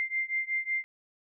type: beating tone pair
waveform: sine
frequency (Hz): 2093 / 2098.4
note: C7 / C7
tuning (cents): 0 / +4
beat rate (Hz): 5.4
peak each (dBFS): -31 / -32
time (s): 0-0.84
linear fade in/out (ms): 0
effects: none